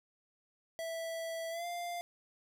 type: tone with pitch glide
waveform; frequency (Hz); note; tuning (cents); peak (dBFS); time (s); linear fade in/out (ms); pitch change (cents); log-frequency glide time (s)
square; 658 to 697.1; E5 to F5; -3 to -3; -38; 0.79-2.01; 0; +100; 1.5-1.66
effects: none

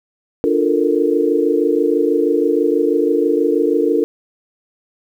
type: chord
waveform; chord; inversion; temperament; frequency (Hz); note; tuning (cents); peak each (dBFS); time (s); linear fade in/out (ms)
sine; Bb major seventh; first; equal with one note detuned; 295.7 / 349.2 / 440 / 466.2; D4 / F4 / A4 / Bb4; +12 / 0 / 0 / 0; -18; 0.44-4.04; 0
effects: 8-bit

